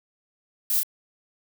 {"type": "noise with echo", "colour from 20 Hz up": "violet", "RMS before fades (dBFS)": -24, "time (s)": [0.7, 0.8], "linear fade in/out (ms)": 2, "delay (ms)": 32, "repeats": 1, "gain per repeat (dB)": -2, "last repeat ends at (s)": 0.832, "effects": []}